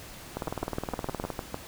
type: two click trains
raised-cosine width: 1 ms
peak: -17 / -17 dBFS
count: 8 / 19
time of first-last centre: 0.48-1.544 / 0.37-1.303 s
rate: 6.58 / 19.3 Hz
effects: pink hiss -45 dBFS RMS until 1.67 s